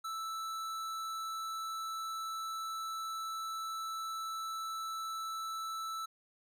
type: tone with hard clipping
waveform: sine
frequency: 1318.5 Hz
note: E6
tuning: in tune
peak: -39 dBFS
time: 0.04-6.06 s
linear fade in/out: 10 ms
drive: 16 dB
effects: none